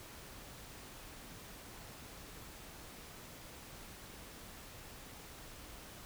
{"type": "silence", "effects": ["pink hiss -52 dBFS RMS until 6.05 s"]}